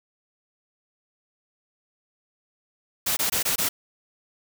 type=noise bursts; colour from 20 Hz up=white; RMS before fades=-24 dBFS; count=5; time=3.06-3.69 s; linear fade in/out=10 ms; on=110 ms; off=20 ms; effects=none